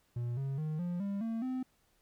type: tone with pitch steps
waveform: triangle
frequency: 120 / 136.26 / 154.72 / 175.69 / 199.5 / 226.5 / 257.2 Hz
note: B2 / C#3 / D#3 / F3 / G3 / A#3 / C4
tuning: -49 / -29 / -9 / +11 / +31 / -50 / -30 cents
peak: -31 dBFS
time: 0.16-1.63 s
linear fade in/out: 5 ms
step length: 210 ms
effects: pink hiss -72 dBFS RMS until 2.01 s